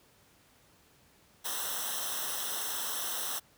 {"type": "noise with comb filter", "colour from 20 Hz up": "white", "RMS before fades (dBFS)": -35, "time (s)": [1.44, 3.4], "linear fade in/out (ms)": 20, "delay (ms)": 0.43, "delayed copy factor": -0.9, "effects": ["pink hiss -63 dBFS RMS until 3.57 s", "high-pass 60 Hz 12 dB/octave"]}